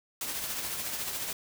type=noise with tremolo; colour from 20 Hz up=white; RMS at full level=-33 dBFS; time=0.21-1.33 s; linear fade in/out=2 ms; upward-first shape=triangle; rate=14 Hz; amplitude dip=45%; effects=none